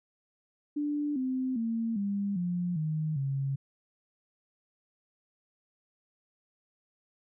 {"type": "tone with pitch steps", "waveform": "sine", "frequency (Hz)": [293.7, 258.7, 227.8, 200.6, 176.66, 155.58, 137.02], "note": ["D4", "C4", "A#3", "G3", "F3", "D#3", "C#3"], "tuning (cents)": [0, -19, -40, 40, 20, 0, -20], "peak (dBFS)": -28, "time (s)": [0.76, 3.56], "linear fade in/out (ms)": 10, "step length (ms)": 400, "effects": []}